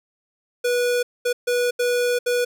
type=tone bursts at uneven times; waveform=square; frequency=488 Hz; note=B4; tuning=21 cents flat; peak=-19 dBFS; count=5; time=0.64-1.03 / 1.25-1.33 / 1.47-1.71 / 1.79-2.19 / 2.26-2.45 s; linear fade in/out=10 ms; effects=none